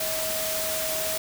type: tone in noise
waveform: sine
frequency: 636 Hz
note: D#5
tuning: 38 cents sharp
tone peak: -31 dBFS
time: 0-1.18 s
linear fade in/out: 5 ms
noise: white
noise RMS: -29 dBFS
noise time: 0-1.18 s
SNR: -5 dB
effects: none

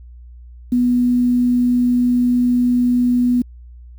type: tone with quantisation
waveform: sine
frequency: 245.6 Hz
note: B3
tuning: 9 cents flat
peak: -12 dBFS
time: 0.72-3.42 s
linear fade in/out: 5 ms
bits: 7
effects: added 60 Hz sine -36 dBFS peak until 3.98 s

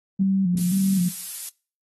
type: tone with vibrato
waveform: sine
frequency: 185 Hz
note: F#3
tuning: in tune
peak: -18 dBFS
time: 0.19-1.09 s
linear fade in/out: 10 ms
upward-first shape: square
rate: 1.9 Hz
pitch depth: 72 cents each way
type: noise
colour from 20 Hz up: violet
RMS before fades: -29 dBFS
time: 0.57-1.49 s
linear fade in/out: 2 ms
effects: noise-tail reverb RT60 0.4 s tail -25 dB re dry + AAC 32 kbps

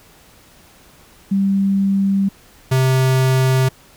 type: tone pair in turn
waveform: sine / square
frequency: 196 / 130.81 Hz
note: G3 / C3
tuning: 0 / 0 cents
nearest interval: perfect fifth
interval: 700 cents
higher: first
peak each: -13 dBFS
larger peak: neither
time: 1.31-2.29 / 2.71-3.69 s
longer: neither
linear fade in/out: 10 ms
effects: pink hiss -48 dBFS RMS until 3.96 s

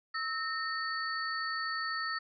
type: tone cluster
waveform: sine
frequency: 1300 / 1836 / 4484 Hz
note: E6 / A#6 / C#8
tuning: -24 / -27 / +19 cents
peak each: -36 / -36 / -39 dBFS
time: 0.14-2.19 s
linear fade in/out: 10 ms
effects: none

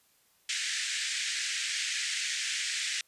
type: band-pass noise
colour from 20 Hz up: pink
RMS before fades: -33 dBFS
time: 0.49-3.01 s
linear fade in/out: 2 ms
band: 1700 to 8400 Hz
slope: 48 dB/octave
effects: white hiss -67 dBFS RMS until 3.07 s + resampled to 32000 Hz

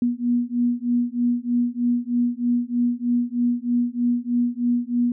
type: beating tone pair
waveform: sine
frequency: 240 / 243.2 Hz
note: B3 / B3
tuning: -49 / -26 cents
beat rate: 3.2 Hz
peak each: -22 / -22 dBFS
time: 0.02-5.12 s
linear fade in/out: 2 ms
effects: none

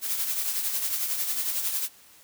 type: noise with tremolo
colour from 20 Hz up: blue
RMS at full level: -26 dBFS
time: 0.01-1.89 s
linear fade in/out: 50 ms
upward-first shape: triangle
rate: 11 Hz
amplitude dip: 55%
effects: white hiss -54 dBFS RMS until 2.23 s

